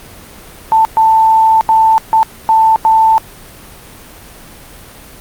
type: tone bursts at uneven times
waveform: sine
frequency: 887 Hz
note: A5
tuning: 14 cents sharp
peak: -5 dBFS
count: 6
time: 0.72-0.85 / 0.97-1.61 / 1.69-1.98 / 2.13-2.23 / 2.49-2.76 / 2.85-3.18 s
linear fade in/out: 0 ms
effects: pink hiss -35 dBFS RMS until 5.2 s + Opus 32 kbps